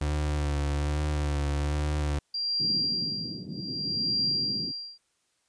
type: tone with vibrato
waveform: 35% pulse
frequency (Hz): 73.42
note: D2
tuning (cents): 0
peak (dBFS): -24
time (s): 0.01-2.19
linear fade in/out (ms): 5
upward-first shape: sine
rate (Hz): 1.2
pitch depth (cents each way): 34
type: tone with tremolo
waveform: sine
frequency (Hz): 4752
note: D8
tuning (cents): +20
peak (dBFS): -23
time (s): 2.34-4.98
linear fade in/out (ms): 5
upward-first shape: triangle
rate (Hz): 0.66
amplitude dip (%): 100
type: band-pass noise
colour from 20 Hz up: pink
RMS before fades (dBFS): -38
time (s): 2.59-4.72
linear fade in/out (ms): 20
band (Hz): 140 to 300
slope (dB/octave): 24
effects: white hiss -72 dBFS RMS until 5.48 s + resampled to 22050 Hz